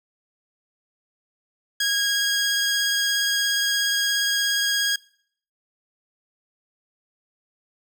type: tone with vibrato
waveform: 15% pulse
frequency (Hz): 1639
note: G#6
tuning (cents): -23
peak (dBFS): -14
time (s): 1.8-4.96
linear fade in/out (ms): 5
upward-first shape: sine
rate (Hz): 17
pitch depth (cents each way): 12
effects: noise-tail reverb RT60 0.6 s tail -25 dB re dry